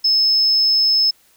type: tone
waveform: sine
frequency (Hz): 5210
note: E8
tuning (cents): -21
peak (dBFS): -11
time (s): 0.04-1.11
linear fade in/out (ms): 10
effects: tanh soft clip ceiling -8 dBFS + white hiss -55 dBFS RMS until 1.36 s